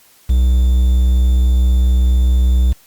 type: tone with quantisation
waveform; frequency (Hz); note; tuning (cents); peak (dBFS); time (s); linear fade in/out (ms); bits
triangle; 62.2; B1; +13; -7; 0.29-2.73; 10; 6
effects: white hiss -49 dBFS RMS until 2.86 s + Opus 48 kbps